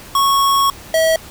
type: tone pair in turn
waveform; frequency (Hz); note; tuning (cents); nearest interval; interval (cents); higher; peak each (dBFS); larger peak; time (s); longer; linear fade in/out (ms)
square; 1104 / 645.5; C#6 / E5; -7 / -37; major sixth; 930; first; -12; neither; 0.15-0.7 / 0.94-1.16; first; 2
effects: pink hiss -37 dBFS RMS until 1.3 s